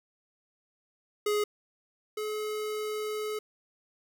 square tone pair in turn, 417.8 / 426.6 Hz, G#4 / G#4, +10 / +46 cents, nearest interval unison, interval 36 cents, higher second, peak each -26 / -32 dBFS, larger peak first, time 1.26-1.44 / 2.17-3.39 s, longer second, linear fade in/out 5 ms, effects none

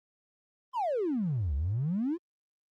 triangle exponential two-way sweep, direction down then up, 1074 to 65.9 to 362.4 Hz, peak -24 dBFS, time 0.73-2.18 s, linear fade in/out 50 ms, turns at 1.55 s, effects tanh soft clip ceiling -24 dBFS + Opus 24 kbps

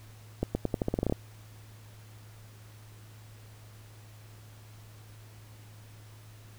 accelerating click train, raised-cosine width 2 ms, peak -14 dBFS, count 12, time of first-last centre 0.43-1.124 s, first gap 120 ms, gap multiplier 0.86, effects added 107 Hz sine -49 dBFS peak until 6.58 s + pink hiss -57 dBFS RMS until 6.58 s

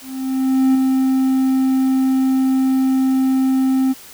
triangle tone with ADSR envelope, 263.2 Hz, C4, 10 cents sharp, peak -8 dBFS, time 0.01-3.94 s, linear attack 740 ms, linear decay 4 ms, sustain -3 dB, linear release 27 ms, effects white hiss -40 dBFS RMS until 4.13 s

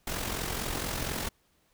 pink noise with amplitude modulation, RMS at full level -31 dBFS, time 0.07-1.29 s, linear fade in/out 5 ms, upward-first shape sine, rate 44.2 Hz, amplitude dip 55%, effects pink hiss -69 dBFS RMS until 1.73 s

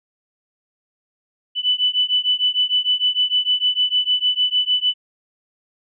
sine beating tone pair, 2985 / 2991.6 Hz, F#7 / F#7, +15 / +18 cents, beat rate 6.6 Hz, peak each -19 dBFS, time 1.55-4.94 s, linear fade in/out 50 ms, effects none

